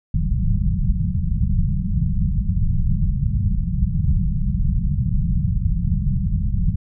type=low-pass noise; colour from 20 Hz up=pink; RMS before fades=-19 dBFS; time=0.14-6.76 s; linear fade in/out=5 ms; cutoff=200 Hz; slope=96 dB/octave; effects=none